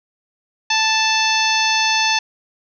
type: harmonic tone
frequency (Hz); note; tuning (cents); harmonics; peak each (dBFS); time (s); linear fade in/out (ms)
880; A5; 0; 1 / 2 / 3 / 4 / 5 / 6 / 7; -20 / -23 / -20 / -23 / -23 / -25 / -25; 0.7-2.19; 5
effects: none